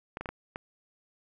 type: clicks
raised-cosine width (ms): 0.5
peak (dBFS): -21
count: 5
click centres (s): 0.171 / 0.21 / 0.258 / 0.29 / 0.559
effects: none